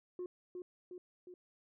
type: tone with echo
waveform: sine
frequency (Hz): 360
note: F#4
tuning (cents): -47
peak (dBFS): -37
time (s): 0.19-0.26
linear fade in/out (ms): 2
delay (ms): 360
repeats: 3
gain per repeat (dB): -4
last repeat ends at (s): 1.34
effects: tanh soft clip ceiling -37 dBFS